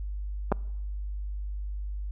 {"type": "clicks", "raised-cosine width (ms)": 1, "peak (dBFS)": [-12, -10], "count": 2, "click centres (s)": [0.518, 0.523], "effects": ["noise-tail reverb RT60 1.0 s tail -26 dB re dry", "added 50 Hz sine -31 dBFS peak until 2.11 s"]}